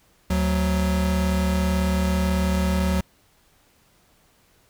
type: tone pair together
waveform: square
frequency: 74.44 / 185.1 Hz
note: D2 / F#3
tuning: +24 / +1 cents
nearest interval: octave + major third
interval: 1577 cents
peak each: -23 dBFS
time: 0.3-3.01 s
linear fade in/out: 5 ms
effects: pink hiss -60 dBFS RMS until 4.69 s